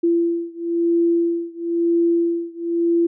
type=beating tone pair; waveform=sine; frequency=338.6 / 339.6 Hz; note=E4 / F4; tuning=+46 / -48 cents; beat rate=1 Hz; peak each=-19 / -20 dBFS; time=0.03-3.07 s; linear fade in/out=10 ms; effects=none